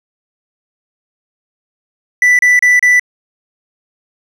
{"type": "tone bursts", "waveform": "triangle", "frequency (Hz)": 1978, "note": "B6", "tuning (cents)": 2, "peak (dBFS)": -4, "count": 4, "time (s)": [2.22, 2.996], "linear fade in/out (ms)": 2, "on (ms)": 170, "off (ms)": 32, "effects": ["resampled to 32000 Hz"]}